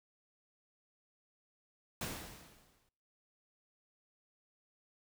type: noise with exponential decay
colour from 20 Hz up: pink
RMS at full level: -38 dBFS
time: 2.01-2.89 s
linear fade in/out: 2 ms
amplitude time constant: 190 ms
effects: noise-tail reverb RT60 0.8 s tail -23 dB re dry